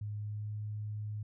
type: tone with pitch glide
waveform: sine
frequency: 104.6 to 105.69 Hz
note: G#2 to G#2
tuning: +13 to +31 cents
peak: -36 dBFS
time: 0.01-1.23 s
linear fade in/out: 5 ms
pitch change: +18 cents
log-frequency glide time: 0.17-0.52 s
effects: none